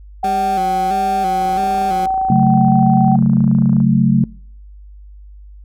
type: tone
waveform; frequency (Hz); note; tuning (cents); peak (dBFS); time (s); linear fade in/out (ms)
sine; 763; G5; -47; -14; 0.23-3.16; 5
type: tone with vibrato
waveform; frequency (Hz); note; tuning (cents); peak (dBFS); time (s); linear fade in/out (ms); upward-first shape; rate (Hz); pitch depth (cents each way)
20% pulse; 190.7; G3; -47; -18; 0.24-2.06; 2; square; 1.5; 75
type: click train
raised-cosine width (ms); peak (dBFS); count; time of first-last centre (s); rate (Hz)
1; -20; 67; 1.42-3.803; 27.7
type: chord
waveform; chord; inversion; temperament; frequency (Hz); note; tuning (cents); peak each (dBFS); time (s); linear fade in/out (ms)
sine; F# minor; second; equal with one note detuned; 137.87 / 185 / 220; C#3 / F#3 / A3; -9 / 0 / 0; -14; 2.3-4.24; 2
effects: noise-tail reverb RT60 0.6 s tail -25 dB re dry + added 50 Hz sine -35 dBFS peak until 5.64 s